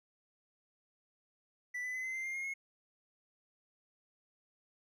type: tone with pitch steps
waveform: triangle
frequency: 1975.5 / 2002 / 2029 / 2056 / 2083 / 2111 / 2139 / 2168 Hz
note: B6 / B6 / B6 / C7 / C7 / C7 / C7 / C#7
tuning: 0 / +23 / +46 / -31 / -8 / +15 / +38 / -39 cents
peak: -35 dBFS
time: 1.74-2.54 s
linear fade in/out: 10 ms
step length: 100 ms
effects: none